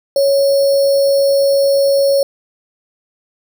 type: tone with sample-and-hold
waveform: sine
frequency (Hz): 554.4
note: C#5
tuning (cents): 0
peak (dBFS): -9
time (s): 0.16-2.23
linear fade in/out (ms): 2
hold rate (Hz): 4900
effects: none